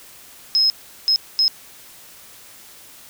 sine tone bursts at uneven times, 5140 Hz, E8, 45 cents flat, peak -13 dBFS, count 3, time 0.55-0.7 / 1.08-1.16 / 1.39-1.48 s, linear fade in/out 0 ms, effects white hiss -44 dBFS RMS until 3.09 s

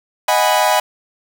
40% pulse chord, G# minor seventh, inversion second, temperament equal with one note detuned, 622.3 / 740 / 823 / 987.8 Hz, D#5 / F#5 / G#5 / B5, 0 / 0 / -16 / 0 cents, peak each -17 dBFS, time 0.28-0.8 s, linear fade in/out 5 ms, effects 7-bit

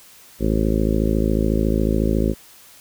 harmonic tone, 54 Hz, A1, 32 cents flat, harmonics 1 / 2 / 3 / 4 / 5 / 6 / 7 / 8 / 9 / 10, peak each -21 / -26 / -26 / -23 / -26 / -26 / -26 / -31 / -32 / -31 dBFS, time 0.39-2.35 s, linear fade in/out 50 ms, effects white hiss -47 dBFS RMS until 2.8 s

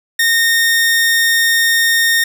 sawtooth tone, 1840 Hz, A#6, 23 cents flat, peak -7 dBFS, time 0.19-2.24 s, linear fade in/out 5 ms, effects none

